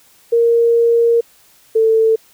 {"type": "tone pair in turn", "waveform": "sine", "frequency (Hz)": [466.2, 445.4], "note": ["A#4", "A4"], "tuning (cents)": [0, 21], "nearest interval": "minor second", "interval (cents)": 79, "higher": "first", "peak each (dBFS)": -9, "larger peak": "neither", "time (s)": [[0.32, 1.21], [1.75, 2.16]], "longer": "first", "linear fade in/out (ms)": 10, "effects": ["white hiss -50 dBFS RMS until 2.33 s"]}